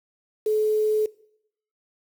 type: tone with quantisation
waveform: sine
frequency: 429.5 Hz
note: A4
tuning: 42 cents flat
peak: -19 dBFS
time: 0.46-1.06 s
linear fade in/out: 5 ms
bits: 7
effects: noise-tail reverb RT60 0.7 s tail -20 dB re dry